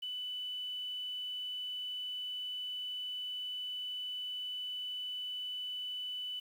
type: tone with quantisation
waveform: sine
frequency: 2989 Hz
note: F#7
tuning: 17 cents sharp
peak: -37 dBFS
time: 0.02-6.4 s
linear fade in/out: 10 ms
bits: 10
effects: none